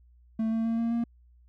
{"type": "tone with pitch steps", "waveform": "triangle", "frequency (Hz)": [222.3, 225.1, 228, 230.9, 233.9], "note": ["A3", "A3", "A#3", "A#3", "A#3"], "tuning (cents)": [18, 40, -38, -16, 6], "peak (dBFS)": -23, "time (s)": [0.39, 1.04], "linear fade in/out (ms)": 5, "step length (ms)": 130, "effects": ["added 60 Hz sine -55 dBFS peak until 1.48 s"]}